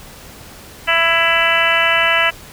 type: harmonic tone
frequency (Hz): 332.2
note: E4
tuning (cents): +13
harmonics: 2 / 3 / 4 / 5 / 6 / 7 / 8 / 9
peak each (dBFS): -21 / -23 / -20 / -19 / -18 / -22 / -19 / -20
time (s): 0.87-2.31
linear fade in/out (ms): 20
effects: pink hiss -38 dBFS RMS until 2.52 s